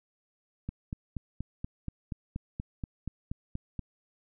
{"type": "click train", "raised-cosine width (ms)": 5, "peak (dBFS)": -22, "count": 14, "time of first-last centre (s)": [0.69, 3.793], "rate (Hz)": 4.19, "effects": []}